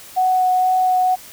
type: tone with vibrato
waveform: sine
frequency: 740 Hz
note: F#5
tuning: in tune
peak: -13 dBFS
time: 0.16-1.16 s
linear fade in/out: 20 ms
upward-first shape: sine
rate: 2.1 Hz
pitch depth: 8 cents each way
effects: white hiss -40 dBFS RMS until 1.32 s